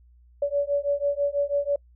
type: beating tone pair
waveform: sine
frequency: 568 / 574.1 Hz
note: C#5 / D5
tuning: +42 / -39 cents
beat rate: 6.1 Hz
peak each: -25 dBFS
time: 0.42-1.76 s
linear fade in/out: 5 ms
effects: noise-tail reverb RT60 0.1 s tail -26 dB re dry + added 60 Hz sine -52 dBFS peak until 1.95 s